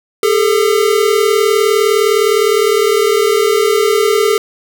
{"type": "tone pair together", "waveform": "square", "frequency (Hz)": [405.2, 444.9], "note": ["G#4", "A4"], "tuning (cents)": [-43, 19], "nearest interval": "major second", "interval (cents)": 162, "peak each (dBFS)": -13, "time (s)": [0.23, 4.38], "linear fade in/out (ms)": 2, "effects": []}